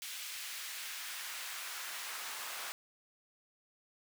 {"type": "noise with high-pass filter sweep", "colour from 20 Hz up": "pink", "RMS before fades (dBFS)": -43, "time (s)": [0.02, 2.72], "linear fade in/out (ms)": 0, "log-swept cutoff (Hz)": [2500, 1000], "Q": 0.97, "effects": []}